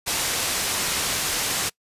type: low-pass noise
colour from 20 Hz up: white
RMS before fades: -25 dBFS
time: 0.06-1.7 s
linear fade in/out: 20 ms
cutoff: 9300 Hz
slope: 12 dB/octave
effects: noise-tail reverb RT60 0.1 s tail -24 dB re dry + resampled to 32000 Hz